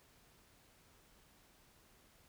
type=silence; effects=pink hiss -67 dBFS RMS until 2.28 s